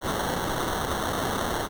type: noise with sample-and-hold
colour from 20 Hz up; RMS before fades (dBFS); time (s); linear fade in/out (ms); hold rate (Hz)
white; -28; 0.01-1.69; 50; 2450
effects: none